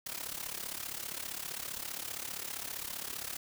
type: noise with amplitude modulation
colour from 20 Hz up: white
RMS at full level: -37 dBFS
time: 0.06-3.37 s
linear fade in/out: 5 ms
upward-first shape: sine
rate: 35.2 Hz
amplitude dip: 80%
effects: none